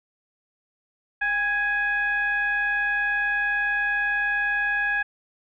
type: tone with frequency modulation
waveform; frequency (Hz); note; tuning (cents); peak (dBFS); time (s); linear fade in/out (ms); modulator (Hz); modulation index
sine; 1661.2; G#6; 0; -21; 1.21-5.03; 10; 851; 0.62
effects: none